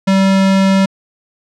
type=tone; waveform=square; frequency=193 Hz; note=G3; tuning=27 cents flat; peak=-9 dBFS; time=0.07-0.86 s; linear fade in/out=10 ms; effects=low-pass 6000 Hz 12 dB/octave